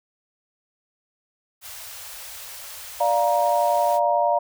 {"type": "band-stop noise", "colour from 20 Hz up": "white", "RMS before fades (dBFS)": -38, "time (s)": [1.61, 4], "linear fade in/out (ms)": 50, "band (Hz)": [110, 510], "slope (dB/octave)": 48}
{"type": "chord", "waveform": "sine", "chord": "Bb major", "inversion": "first", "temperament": "equal with one note detuned", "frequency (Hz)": [587.3, 698.5, 941], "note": ["D5", "F5", "Bb5"], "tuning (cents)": [0, 0, 16], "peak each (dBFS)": [-22, -21, -22], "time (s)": [3, 4.39], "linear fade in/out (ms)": 10}
{"effects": []}